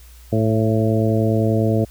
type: harmonic tone with a mistuned harmonic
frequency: 110 Hz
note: A2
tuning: in tune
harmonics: 1 / 2 / 3 / 4 / 5 / 6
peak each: -18 / -21 / -23 / -24 / -25 / -26 dBFS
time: 0.32-1.85 s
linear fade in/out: 10 ms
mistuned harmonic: 6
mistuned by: +18 cents
effects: added 60 Hz sine -41 dBFS peak until 1.9 s + white hiss -50 dBFS RMS until 1.9 s